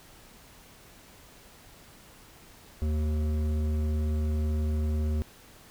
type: tone with hard clipping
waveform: triangle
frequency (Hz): 76.5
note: D#2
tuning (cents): -29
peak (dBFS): -27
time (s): 2.82-5.22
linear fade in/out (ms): 0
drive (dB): 15
effects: pink hiss -53 dBFS RMS until 5.7 s